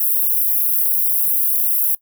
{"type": "high-pass noise", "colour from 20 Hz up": "white", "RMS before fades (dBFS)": -17, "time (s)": [0, 1.95], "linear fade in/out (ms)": 5, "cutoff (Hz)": 11000, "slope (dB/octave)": 48, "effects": ["noise-tail reverb RT60 0.1 s tail -20 dB re dry"]}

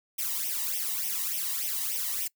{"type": "noise with flanger", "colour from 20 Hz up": "blue", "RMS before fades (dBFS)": -31, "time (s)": [0.18, 2.28], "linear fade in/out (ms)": 10, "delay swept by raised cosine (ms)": [0.34, 1.05], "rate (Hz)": 3.4, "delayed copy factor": 1, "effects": ["noise-tail reverb RT60 0.1 s tail -23 dB re dry"]}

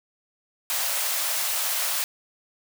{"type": "high-pass noise", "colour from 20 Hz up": "white", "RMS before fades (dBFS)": -26, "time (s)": [0.7, 2.04], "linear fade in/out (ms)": 0, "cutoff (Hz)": 540, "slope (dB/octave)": 48, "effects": []}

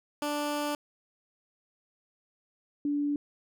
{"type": "tone pair in turn", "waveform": ["15% pulse", "sine"], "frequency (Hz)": [293.7, 289.7], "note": ["D4", "D4"], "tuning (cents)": [0, -24], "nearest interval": "unison", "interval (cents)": 24, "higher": "first", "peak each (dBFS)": [-23, -26], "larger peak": "first", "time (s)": [[0.22, 0.75], [2.85, 3.16]], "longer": "first", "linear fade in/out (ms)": 2, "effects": []}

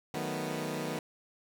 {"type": "chord", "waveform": "15% pulse", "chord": "B dominant seventh", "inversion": "first", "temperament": "equal", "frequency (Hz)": [155.56, 185, 220, 246.9], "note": ["D#3", "F#3", "A3", "B3"], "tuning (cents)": [0, 0, 0, 0], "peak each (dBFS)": [-31, -34, -35, -32], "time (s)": [0.14, 0.99], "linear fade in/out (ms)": 2, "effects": []}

